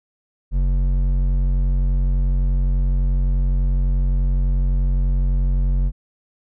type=tone with hard clipping; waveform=sine; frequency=45.87 Hz; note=F#1; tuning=14 cents flat; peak=-17 dBFS; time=0.51-5.92 s; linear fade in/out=50 ms; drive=8 dB; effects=none